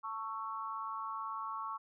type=tone with amplitude modulation; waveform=sine; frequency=1108.7 Hz; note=C#6; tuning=in tune; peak=-33 dBFS; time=0.03-1.78 s; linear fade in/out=20 ms; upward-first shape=sine; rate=218 Hz; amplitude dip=100%; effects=none